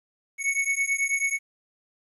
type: beating tone pair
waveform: square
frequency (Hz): 2210 / 2219.2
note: C#7 / C#7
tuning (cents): -6 / +1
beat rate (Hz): 9.2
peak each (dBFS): -27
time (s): 0.38-1.39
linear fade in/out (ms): 50
effects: resampled to 32000 Hz + 10-bit